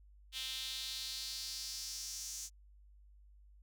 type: tone with high-pass filter sweep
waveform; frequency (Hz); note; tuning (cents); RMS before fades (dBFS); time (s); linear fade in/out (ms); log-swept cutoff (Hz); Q
sawtooth; 261.6; C4; 0; -43; 0.32-2.5; 50; 3300 to 6400; 3.4
effects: added 50 Hz sine -58 dBFS peak until 3.62 s